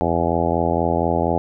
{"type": "harmonic tone", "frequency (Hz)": 84.2, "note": "E2", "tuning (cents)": 37, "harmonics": [1, 2, 3, 4, 5, 6, 7, 8, 9, 10], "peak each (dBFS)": [-26, -26, -26, -26, -26, -26, -26, -26, -26, -26], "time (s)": [0.01, 1.38], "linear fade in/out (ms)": 0, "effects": []}